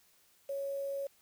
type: tone with quantisation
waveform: sine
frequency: 554.4 Hz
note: C#5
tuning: in tune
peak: -34 dBFS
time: 0.49-1.07 s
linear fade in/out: 5 ms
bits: 9
effects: white hiss -67 dBFS RMS until 1.21 s